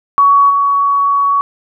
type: tone with level steps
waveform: sine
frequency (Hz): 1124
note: C#6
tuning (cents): +24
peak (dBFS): -5 / -9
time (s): 0.18-1.41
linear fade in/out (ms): 0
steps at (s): 0.49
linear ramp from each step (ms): 20
effects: none